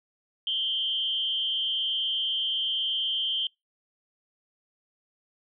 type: tone with amplitude modulation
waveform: sine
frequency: 3136 Hz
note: G7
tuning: in tune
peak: -22 dBFS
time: 0.47-3.47 s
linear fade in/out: 2 ms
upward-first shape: sine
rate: 241 Hz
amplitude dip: 70%
effects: noise-tail reverb RT60 0.2 s tail -26 dB re dry